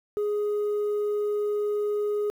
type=tone; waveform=sine; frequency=415.9 Hz; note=G#4; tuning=2 cents sharp; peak=-21 dBFS; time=0.17-2.3 s; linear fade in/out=0 ms; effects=tanh soft clip ceiling -23 dBFS + 9-bit